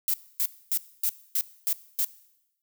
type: noise bursts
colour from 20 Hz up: violet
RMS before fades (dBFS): -25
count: 7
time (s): 0.08-2.046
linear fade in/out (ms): 0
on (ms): 58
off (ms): 260
effects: noise-tail reverb RT60 0.9 s tail -19 dB re dry